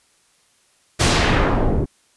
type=noise with low-pass filter sweep; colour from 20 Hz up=pink; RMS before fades=-17 dBFS; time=0.99-1.86 s; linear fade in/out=20 ms; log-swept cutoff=10000 to 290 Hz; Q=0.92; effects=white hiss -59 dBFS RMS until 2.16 s + resampled to 24000 Hz